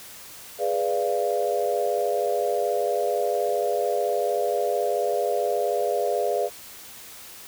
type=chord; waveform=sine; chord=G# diminished seventh; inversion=none; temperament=equal with one note detuned; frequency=415.3 / 493.9 / 587.3 / 691.6 Hz; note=G#4 / B4 / D5 / F5; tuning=0 / 0 / 0 / -17 cents; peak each=-27 dBFS; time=0.58-6.5 s; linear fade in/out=50 ms; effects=white hiss -43 dBFS RMS until 7.47 s